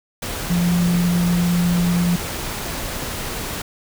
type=tone in noise; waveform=sine; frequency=174.61 Hz; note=F3; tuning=in tune; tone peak=-15 dBFS; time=0.5-2.16 s; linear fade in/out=5 ms; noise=pink; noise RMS=-27 dBFS; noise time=0.22-3.62 s; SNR=+9 dB; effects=none